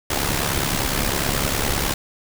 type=noise with amplitude modulation; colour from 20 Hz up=pink; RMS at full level=-19 dBFS; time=0.1-1.94 s; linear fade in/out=5 ms; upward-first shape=sine; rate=69.8 Hz; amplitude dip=65%; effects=none